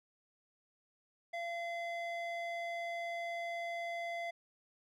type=tone with band-pass filter; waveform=square; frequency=684 Hz; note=F5; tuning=36 cents flat; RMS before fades=-40 dBFS; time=1.33-4.31 s; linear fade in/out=10 ms; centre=1400 Hz; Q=3.4; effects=none